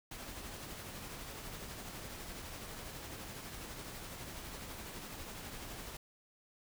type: noise with tremolo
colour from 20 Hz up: pink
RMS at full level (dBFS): -45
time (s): 0.11-5.97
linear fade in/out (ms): 5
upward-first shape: triangle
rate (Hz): 12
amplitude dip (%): 35
effects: none